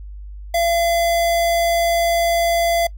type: tone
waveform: square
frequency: 680 Hz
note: F5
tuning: 46 cents flat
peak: -16 dBFS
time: 0.54-2.87 s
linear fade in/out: 5 ms
effects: noise-tail reverb RT60 0.1 s tail -24 dB re dry + added 50 Hz sine -31 dBFS peak until 2.97 s